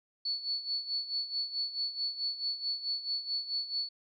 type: tone with tremolo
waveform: sine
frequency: 4435 Hz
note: C#8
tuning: in tune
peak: -29 dBFS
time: 0.25-3.89 s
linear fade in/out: 5 ms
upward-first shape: sine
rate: 4.6 Hz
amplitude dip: 75%
effects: none